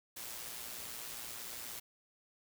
white noise with amplitude modulation, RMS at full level -43 dBFS, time 0.16-1.8 s, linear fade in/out 10 ms, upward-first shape sine, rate 117 Hz, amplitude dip 45%, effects none

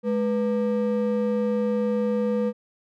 triangle ring-modulated tone, 351.1 Hz, F4, 9 cents sharp, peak -16 dBFS, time 0.03-2.53 s, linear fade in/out 50 ms, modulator 140 Hz, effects none

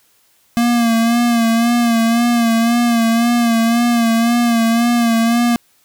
square tone with vibrato, 233.1 Hz, A#3, in tune, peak -12 dBFS, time 0.57-5.56 s, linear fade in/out 0 ms, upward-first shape sine, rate 1.9 Hz, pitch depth 45 cents each way, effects white hiss -56 dBFS RMS until 5.84 s

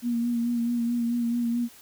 sine tone with vibrato, 236.7 Hz, A#3, 27 cents sharp, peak -23 dBFS, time 0.02-1.69 s, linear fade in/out 50 ms, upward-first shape sine, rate 4.6 Hz, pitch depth 29 cents each way, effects white hiss -51 dBFS RMS until 1.81 s

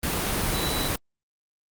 sine tone in noise, 3951 Hz, B7, in tune, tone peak -31 dBFS, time 0.54-0.88 s, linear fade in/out 5 ms, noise pink, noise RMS -26 dBFS, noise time 0.03-0.96 s, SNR -8 dB, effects Opus 32 kbps

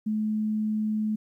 sine tone, 214.9 Hz, A3, 41 cents flat, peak -24 dBFS, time 0.06-1.16 s, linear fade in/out 10 ms, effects 11-bit

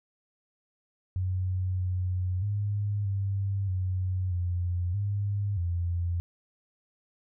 sine tone with pitch steps, 92.5 / 91.5 / 102.6 / 98.5 / 92.6 / 88.6 / 101.3 / 86.7 Hz, F#2 / F#2 / G#2 / G2 / F#2 / F2 / G#2 / F2, 0 / -19 / -21 / +9 / +2 / +25 / -43 / -12 cents, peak -26 dBFS, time 1.16-6.2 s, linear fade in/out 0 ms, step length 630 ms, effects none

